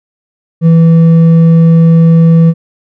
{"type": "tone with hard clipping", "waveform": "sine", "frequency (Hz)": 164.81, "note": "E3", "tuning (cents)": 0, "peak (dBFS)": -3, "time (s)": [0.61, 2.54], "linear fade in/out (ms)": 50, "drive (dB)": 4, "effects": []}